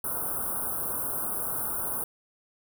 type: band-stop noise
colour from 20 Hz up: white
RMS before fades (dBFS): -31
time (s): 0.04-2.04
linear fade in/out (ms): 2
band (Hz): 1500 to 9100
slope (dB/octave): 96
effects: none